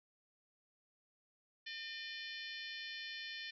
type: harmonic tone with a mistuned harmonic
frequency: 605 Hz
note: D#5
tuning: 49 cents flat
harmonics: 3 / 4 / 5 / 6 / 7 / 8 / 9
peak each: -48 / -51 / -51 / -52 / -52 / -56 / -57 dBFS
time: 1.66-3.51 s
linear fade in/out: 10 ms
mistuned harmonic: 6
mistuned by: -50 cents
effects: none